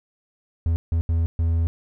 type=tone bursts at uneven times; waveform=triangle; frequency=82.8 Hz; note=E2; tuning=8 cents sharp; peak=-16 dBFS; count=4; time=0.66-0.76 / 0.92-1.01 / 1.09-1.26 / 1.39-1.67 s; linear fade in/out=0 ms; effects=none